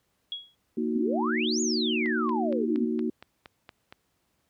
sine tone with exponential decay, 3327 Hz, G#7, 2 cents sharp, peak -28 dBFS, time 0.32-0.55 s, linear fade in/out 1 ms, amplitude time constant 50 ms
sine chord, D# minor, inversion second, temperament equal, 233.1 / 311.1 / 370 Hz, A#3 / D#4 / F#4, 0 / 0 / 0 cents, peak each -28 / -31 / -31 dBFS, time 0.77-3.1 s, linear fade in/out 5 ms
sine exponential two-way sweep, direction up then down, 223.9 to 7040 to 223.9 Hz, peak -28 dBFS, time 0.95-2.85 s, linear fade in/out 10 ms, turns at 1.61 s
click train, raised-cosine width 0.3 ms, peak -27 dBFS, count 9, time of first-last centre 2.06-3.925 s, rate 4.29 Hz
effects pink hiss -73 dBFS RMS until 4.49 s + high-pass 60 Hz 12 dB/octave

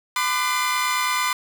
30% pulse tone cluster, 1009 / 1195 / 1496 / 2087 / 3533 Hz, B5 / D6 / F#6 / C7 / A7, +37 / +30 / +19 / -5 / +6 cents, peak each -21 / -23 / -28 / -26 / -29 dBFS, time 0.16-1.33 s, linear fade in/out 2 ms, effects none

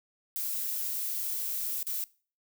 violet noise with dropouts, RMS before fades -33 dBFS, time 0.36-2.04 s, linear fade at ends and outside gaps 0 ms, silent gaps 1.829-1.868 s, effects noise-tail reverb RT60 0.4 s tail -22 dB re dry

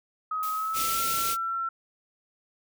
sine tone with pitch glide, 1266 to 1349.1 Hz, D#6 to E6, +30 to +40 cents, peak -27 dBFS, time 0.31-1.69 s, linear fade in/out 5 ms, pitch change +110 cents, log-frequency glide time 0.51-1 s
blue noise with exponential decay, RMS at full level -37 dBFS, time 0.43-1.58 s, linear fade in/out 0 ms, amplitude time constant 250 ms
white band-stop noise, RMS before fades -30 dBFS, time 0.73-1.37 s, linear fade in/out 50 ms, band 620 to 2000 Hz, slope 48 dB/octave
effects none

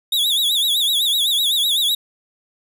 45% pulse tone with vibrato, 3600 Hz, A7, 39 cents sharp, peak -15 dBFS, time 0.12-1.95 s, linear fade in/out 5 ms, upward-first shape sine, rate 7.9 Hz, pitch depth 140 cents each way, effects none

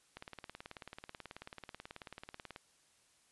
click train, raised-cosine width 0.3 ms, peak -30 dBFS, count 45, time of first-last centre 0.17-2.561 s, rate 18.4 Hz, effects white hiss -70 dBFS RMS until 3.31 s + resampled to 24000 Hz

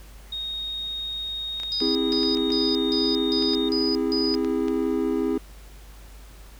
sine tone with pitch glide, 3729 to 3699 Hz, A#7 to A#7, 0 to -14 cents, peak -28 dBFS, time 0.32-3.69 s, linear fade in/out 5 ms, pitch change -14 cents, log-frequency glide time 2.4-2.66 s
clicks, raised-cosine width 0.2 ms, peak -20 dBFS, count 12, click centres 1.6 / 1.634 / 1.804 / 2.125 / 2.232 / 2.372 / 2.504 / 3.424 / 3.535 / 4.341 / 4.447 / 4.683 s
sine tone bursts, 4964 Hz, D#8, 5 cents flat, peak -25 dBFS, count 7, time 1.72-4.35 s, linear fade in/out 0 ms, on 230 ms, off 170 ms
triangle chord, C augmented, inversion none, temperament just, 261.6 / 327 / 408.8 Hz, C4 / E4 / G#4, 0 / -14 / -27 cents, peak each -24 dBFS, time 1.81-5.38 s, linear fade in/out 5 ms
effects added 50 Hz sine -43 dBFS peak until 6.59 s + pink hiss -51 dBFS RMS until 6.59 s

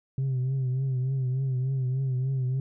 sine tone with vibrato, 130.81 Hz, C3, in tune, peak -22 dBFS, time 0.18-2.6 s, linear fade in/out 2 ms, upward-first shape triangle, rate 3.4 Hz, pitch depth 74 cents each way, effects tanh soft clip ceiling -23 dBFS

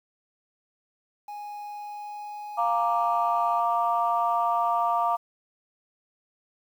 triangle tone with pitch glide, 828 to 836.7 Hz, G#5 to G#5, -5 to +13 cents, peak -33 dBFS, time 1.28-3.6 s, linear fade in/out 5 ms, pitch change +18 cents, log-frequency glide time 1.63-2.88 s
sine chord, Bb major, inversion second, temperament equal, 698.5 / 932.3 / 1174.7 Hz, F5 / Bb5 / D6, 0 / 0 / 0 cents, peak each -25 / -26 / -26 dBFS, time 2.57-5.17 s, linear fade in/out 20 ms
effects tanh soft clip ceiling -12 dBFS + 9-bit

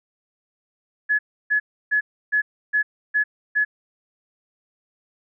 sine tone bursts, 1700 Hz, G#6, 40 cents sharp, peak -16 dBFS, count 7, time 1.09-3.65 s, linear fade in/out 20 ms, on 100 ms, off 310 ms, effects none

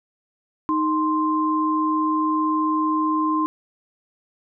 sine tone pair together, 311.1 / 1046.5 Hz, D#4 / C6, 0 / 0 cents, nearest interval octave + major sixth, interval 2100 cents, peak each -21 dBFS, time 0.69-3.46 s, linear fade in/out 0 ms, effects none

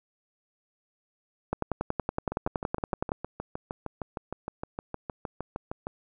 two click trains, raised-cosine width 1 ms, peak -19 / -13 dBFS, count 24 / 18, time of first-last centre 2.32-5.869 / 1.53-3.119 s, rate 6.48 / 10.7 Hz, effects none

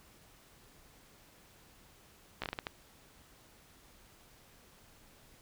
slowing click train, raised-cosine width 0.3 ms, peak -20 dBFS, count 7, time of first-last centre 2.42-2.669 s, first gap 16 ms, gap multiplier 1.38, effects pink hiss -61 dBFS RMS until 5.41 s

